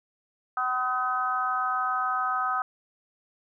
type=harmonic tone; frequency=252.9 Hz; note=B3; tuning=41 cents sharp; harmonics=3 / 4 / 5 / 6; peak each=-31 / -36 / -26 / -34 dBFS; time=0.57-2.62 s; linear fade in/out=2 ms; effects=none